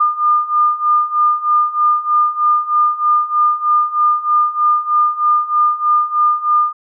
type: beating tone pair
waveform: sine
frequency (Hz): 1207 / 1210.2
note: D6 / D#6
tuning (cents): +47 / -48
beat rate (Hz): 3.2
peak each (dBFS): -16 / -13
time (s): 0-6.73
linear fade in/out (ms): 10
effects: none